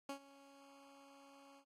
15% pulse tone with ADSR envelope, 277.2 Hz, C#4, in tune, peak -35 dBFS, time 0.09-1.65 s, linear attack 4 ms, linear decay 92 ms, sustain -19 dB, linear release 78 ms, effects low-pass 11000 Hz 12 dB/octave + AAC 48 kbps

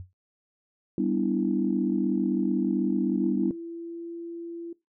sine tone with exponential decay, 91.3 Hz, F#2, 23 cents flat, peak -34 dBFS, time 0-0.13 s, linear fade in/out 0 ms, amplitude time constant 28 ms
sine chord, E minor seventh, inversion first, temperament equal, 196 / 246.9 / 293.7 / 329.6 Hz, G3 / B3 / D4 / E4, 0 / 0 / 0 / 0 cents, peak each -28 dBFS, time 0.98-3.51 s, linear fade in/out 2 ms
sine tone with pitch glide, 334.8 to 338.3 Hz, E4 to E4, +27 to +45 cents, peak -34 dBFS, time 3.16-4.73 s, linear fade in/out 5 ms, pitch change +18 cents, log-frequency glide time 3.52-4.1 s
effects noise-tail reverb RT60 0.2 s tail -20 dB re dry + tanh soft clip ceiling -11 dBFS

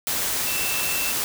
sine tone in noise, 2669 Hz, E7, 21 cents sharp, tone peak -29 dBFS, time 0.47-1.12 s, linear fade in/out 0 ms, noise white, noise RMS -25 dBFS, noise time 0.07-1.24 s, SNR -7 dB, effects none

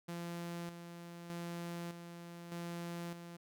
sawtooth tone with tremolo, 171.5 Hz, F3, 31 cents flat, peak -37 dBFS, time 0.08-3.37 s, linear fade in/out 10 ms, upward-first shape square, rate 0.82 Hz, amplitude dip 55%, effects none

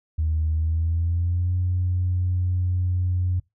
sine tone with pitch glide, 78.7 to 90.4 Hz, D#2 to F#2, +20 to -40 cents, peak -19 dBFS, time 0.18-3.4 s, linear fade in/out 10 ms, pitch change +240 cents, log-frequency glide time 0.55-1.56 s, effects noise-tail reverb RT60 0.2 s tail -24 dB re dry + tanh soft clip ceiling -15 dBFS

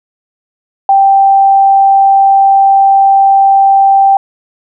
sine tone, 784 Hz, G5, in tune, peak -3 dBFS, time 0.89-4.17 s, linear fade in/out 2 ms, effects none

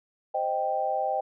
sine chord, C minor, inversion none, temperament equal, 523.3 / 622.3 / 784 Hz, C5 / Eb5 / G5, 0 / 0 / 0 cents, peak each -32 / -30 / -27 dBFS, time 0.34-1.21 s, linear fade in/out 10 ms, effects none

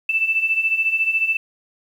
sine beating tone pair, 2637 / 2651 Hz, E7 / E7, 0 / +9 cents, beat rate 14 Hz, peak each -23 / -18 dBFS, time 0.09-1.37 s, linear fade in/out 5 ms, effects 8-bit

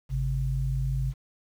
sine tone pair together, 52.71 / 133 Hz, G#1 / C3, +26 / +29 cents, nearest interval octave + major third, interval 1603 cents, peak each -28 / -27 dBFS, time 0.09-1.14 s, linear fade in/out 50 ms, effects 9-bit

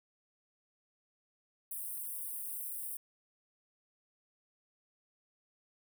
white high-pass noise, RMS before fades -41 dBFS, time 1.71-2.97 s, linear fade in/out 5 ms, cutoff 8600 Hz, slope 96 dB/octave, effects none

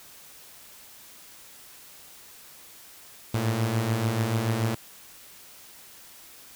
sawtooth beating tone pair, 107.5 / 114.4 Hz, A2 / A#2, -40 / -32 cents, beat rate 6.9 Hz, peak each -26 / -21 dBFS, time 3.34-4.75 s, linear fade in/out 5 ms, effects white hiss -49 dBFS RMS until 6.55 s

